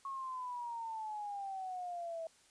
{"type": "exponential sweep", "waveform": "sine", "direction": "down", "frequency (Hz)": [1100, 648], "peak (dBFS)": -39, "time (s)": [0.05, 2.27], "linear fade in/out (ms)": 2, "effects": ["white hiss -66 dBFS RMS until 2.5 s", "resampled to 22050 Hz"]}